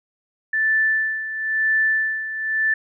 sine tone with tremolo, 1760 Hz, A6, in tune, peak -15 dBFS, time 0.53-2.74 s, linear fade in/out 5 ms, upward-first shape sine, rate 0.99 Hz, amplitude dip 70%, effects none

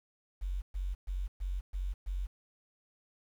sine tone bursts, 46.25 Hz, F#1, in tune, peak -32 dBFS, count 6, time 0.41-2.27 s, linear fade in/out 20 ms, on 210 ms, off 120 ms, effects 10-bit

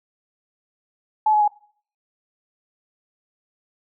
sine tone with pitch steps, 860 / 846 / 833 Hz, A5 / G#5 / G#5, -40 / +32 / +5 cents, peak -14 dBFS, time 1.26-1.479 s, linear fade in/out 5 ms, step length 73 ms, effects noise-tail reverb RT60 0.5 s tail -22 dB re dry

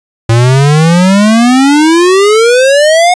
square exponential sweep, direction up, 112.6 to 731 Hz, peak -4 dBFS, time 0.29-3.14 s, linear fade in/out 5 ms, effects resampled to 22050 Hz + 7-bit

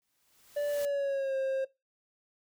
white noise with exponential growth, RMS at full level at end -42 dBFS, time 0.02-0.85 s, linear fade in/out 0 ms, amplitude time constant 180 ms
triangle tone with pitch glide, 582 to 533.7 Hz, D5 to C5, -16 to +34 cents, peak -26 dBFS, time 0.56-1.65 s, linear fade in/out 10 ms, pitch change -150 cents, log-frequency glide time 0.72-1.36 s
effects noise-tail reverb RT60 0.2 s tail -19 dB re dry

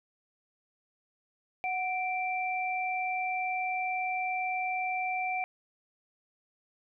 sine tone pair together, 739.4 / 2349 Hz, F#5 / D7, -1 / 0 cents, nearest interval octave + minor sixth, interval 2001 cents, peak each -31 / -33 dBFS, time 1.64-5.44 s, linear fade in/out 0 ms, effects none

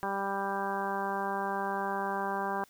harmonic tone, 196.9 Hz, G3, 8 cents sharp, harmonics 1 / 2 / 3 / 4 / 5 / 6 / 7 / 8, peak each -40 / -38 / -41 / -35 / -36 / -40 / -47 / -39 dBFS, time 0.03-2.64 s, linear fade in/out 0 ms, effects white hiss -62 dBFS RMS until 2.69 s

